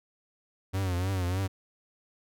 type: tone with vibrato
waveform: 45% pulse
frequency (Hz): 92.5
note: F#2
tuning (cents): 0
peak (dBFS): -27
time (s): 0.73-1.48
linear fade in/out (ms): 20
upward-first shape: triangle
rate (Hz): 3.3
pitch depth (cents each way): 110
effects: none